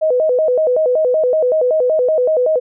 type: tone with vibrato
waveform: sine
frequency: 560 Hz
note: C#5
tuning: 18 cents sharp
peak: -11 dBFS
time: 0.01-2.6 s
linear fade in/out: 20 ms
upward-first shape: square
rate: 5.3 Hz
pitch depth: 200 cents each way
effects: none